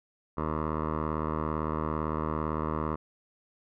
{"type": "tone with low-pass filter", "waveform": "10% pulse", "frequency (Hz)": 77.78, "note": "D#2", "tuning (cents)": 0, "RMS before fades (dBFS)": -31, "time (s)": [0.37, 2.96], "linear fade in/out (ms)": 10, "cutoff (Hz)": 1100, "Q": 3.1, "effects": []}